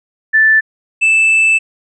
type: tone pair in turn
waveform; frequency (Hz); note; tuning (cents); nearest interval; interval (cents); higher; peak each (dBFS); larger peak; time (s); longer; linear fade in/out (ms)
sine / triangle; 1760 / 2637; A6 / E7; 0 / 0; perfect fifth; 700; second; -6; neither; 0.33-0.61 / 1.01-1.59; second; 20
effects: resampled to 24000 Hz